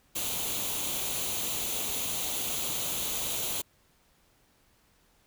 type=noise with comb filter; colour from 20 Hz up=white; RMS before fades=-32 dBFS; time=0.15-3.62 s; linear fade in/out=10 ms; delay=0.29 ms; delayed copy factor=+0.6; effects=pink hiss -66 dBFS RMS until 5.26 s